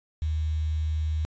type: tone with quantisation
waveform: sine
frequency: 77.9 Hz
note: D#2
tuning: 3 cents sharp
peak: -24 dBFS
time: 0.22-1.25 s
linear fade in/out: 0 ms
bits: 8
effects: resampled to 16000 Hz